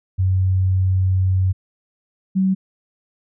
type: tone pair in turn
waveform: sine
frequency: 93.7 / 189.91 Hz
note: F#2 / F#3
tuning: +22 / +45 cents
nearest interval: octave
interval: 1223 cents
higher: second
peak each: -14 dBFS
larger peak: neither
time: 0.18-1.53 / 2.35-2.55 s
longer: first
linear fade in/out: 20 ms
effects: none